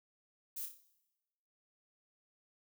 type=noise with echo; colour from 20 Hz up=violet; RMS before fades=-42 dBFS; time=0.56-0.66 s; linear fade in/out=10 ms; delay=30 ms; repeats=5; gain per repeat=-6 dB; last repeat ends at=0.81 s; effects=noise-tail reverb RT60 1.0 s tail -17 dB re dry